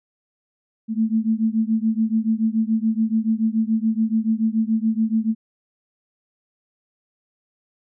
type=beating tone pair; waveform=sine; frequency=218.8 / 225.8 Hz; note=A3 / A3; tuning=-9 / +45 cents; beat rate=7 Hz; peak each=-20 / -21 dBFS; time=0.88-5.35 s; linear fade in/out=50 ms; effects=none